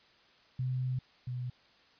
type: tone pair in turn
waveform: sine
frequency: 128.1 / 124.67 Hz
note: C3 / B2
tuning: -36 / +17 cents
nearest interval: unison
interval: 47 cents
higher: first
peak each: -30 / -34 dBFS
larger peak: first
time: 0.59-0.99 / 1.27-1.5 s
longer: first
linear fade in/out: 5 ms
effects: white hiss -63 dBFS RMS until 1.99 s + resampled to 11025 Hz